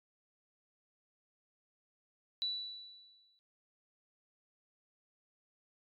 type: tone with exponential decay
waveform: sine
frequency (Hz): 3951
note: B7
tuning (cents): 0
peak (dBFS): -31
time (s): 2.42-3.39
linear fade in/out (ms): 0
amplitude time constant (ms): 210
effects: MP3 96 kbps